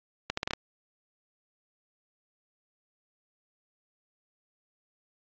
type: accelerating click train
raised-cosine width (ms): 0.2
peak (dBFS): -11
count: 6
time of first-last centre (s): 0.3-0.535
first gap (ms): 74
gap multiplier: 0.77
effects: low-pass 5000 Hz 12 dB/octave + AAC 64 kbps